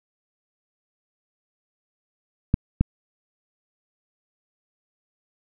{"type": "clicks", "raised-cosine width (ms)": 5, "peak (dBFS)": -5, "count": 2, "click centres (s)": [2.541, 2.81], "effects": []}